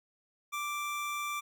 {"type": "tone", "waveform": "25% pulse", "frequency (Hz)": 1174.7, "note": "D6", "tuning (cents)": 0, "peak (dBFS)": -30, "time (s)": [0.52, 1.41], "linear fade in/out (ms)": 20, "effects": []}